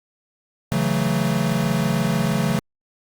square chord, F# minor seventh, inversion second, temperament equal with one note detuned, 138.59 / 164.81 / 185 / 221.1 Hz, C#3 / E3 / F#3 / A3, 0 / 0 / 0 / +9 cents, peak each -25 dBFS, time 0.72-2.59 s, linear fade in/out 0 ms, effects Opus 48 kbps

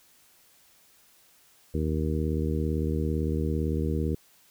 harmonic tone, 77.8 Hz, D#2, in tune, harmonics 1 / 2 / 3 / 4 / 5 / 6, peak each -28 / -31 / -33 / -34 / -35 / -36 dBFS, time 1.74-4.15 s, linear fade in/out 5 ms, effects white hiss -60 dBFS RMS until 4.5 s

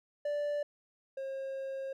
triangle tone pair in turn, 585 / 537.8 Hz, D5 / C5, -7 / +47 cents, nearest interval minor second, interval 146 cents, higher first, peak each -29 / -34 dBFS, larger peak first, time 0.25-0.63 / 1.17-1.93 s, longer second, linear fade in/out 5 ms, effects none

